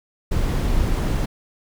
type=noise; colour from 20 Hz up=brown; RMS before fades=-20 dBFS; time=0.31-1.26 s; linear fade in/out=10 ms; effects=none